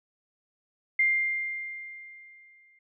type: tone with exponential decay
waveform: sine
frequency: 2100 Hz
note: C7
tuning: 6 cents sharp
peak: -19 dBFS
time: 0.99-2.79 s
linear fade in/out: 5 ms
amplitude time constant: 390 ms
effects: none